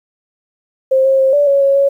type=tone with pitch steps; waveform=sine; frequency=528 / 536 / 532 / 579 / 557 / 551 / 556 Hz; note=C5 / C5 / C5 / D5 / C#5 / C#5 / C#5; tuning=+16 / +42 / +29 / -25 / +8 / -11 / +5 cents; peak=-8 dBFS; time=0.91-1.89 s; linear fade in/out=10 ms; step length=140 ms; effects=8-bit